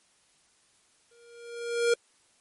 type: tone with exponential growth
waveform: square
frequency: 471.3 Hz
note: A#4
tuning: 19 cents sharp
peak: -20 dBFS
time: 1.11-1.94 s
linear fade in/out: 5 ms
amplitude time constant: 180 ms
effects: white hiss -65 dBFS RMS until 2.4 s + MP3 48 kbps